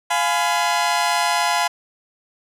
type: chord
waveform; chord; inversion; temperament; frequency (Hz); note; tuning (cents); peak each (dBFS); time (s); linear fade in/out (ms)
sawtooth; F diminished; none; just; 698.5 / 838.1 / 1005.8; F5 / Ab5 / Cb6; 0 / +16 / +31; -18; 0.1-1.68; 10
effects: low-pass 11000 Hz 12 dB/octave